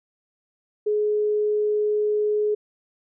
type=tone; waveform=sine; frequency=421.1 Hz; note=G#4; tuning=24 cents sharp; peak=-19 dBFS; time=0.86-2.55 s; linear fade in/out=10 ms; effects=none